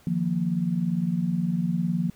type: chord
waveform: sine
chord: Eb suspended second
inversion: none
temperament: equal with one note detuned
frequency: 155.56 / 175.22 / 233.1 Hz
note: Eb3 / F3 / Bb3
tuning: 0 / +6 / 0 cents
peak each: -30 / -24 / -30 dBFS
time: 0.07-2.1 s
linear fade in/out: 2 ms
effects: pink hiss -57 dBFS RMS until 2.15 s